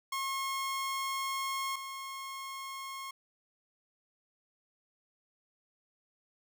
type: tone pair in turn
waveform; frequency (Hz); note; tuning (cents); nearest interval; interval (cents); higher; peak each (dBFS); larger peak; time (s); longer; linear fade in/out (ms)
sawtooth; 1080 / 1080; C#6 / C#6; -45 / -45; unison; 0; neither; -29 / -36; first; 0.12-1.76 / 1.76-3.11; first; 5
effects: none